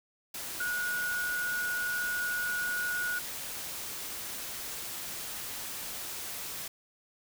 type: tone in noise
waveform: sine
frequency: 1455 Hz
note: F#6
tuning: 29 cents flat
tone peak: -30 dBFS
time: 0.6-3.19 s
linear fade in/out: 5 ms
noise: white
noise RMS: -39 dBFS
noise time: 0.34-6.68 s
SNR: +6 dB
effects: none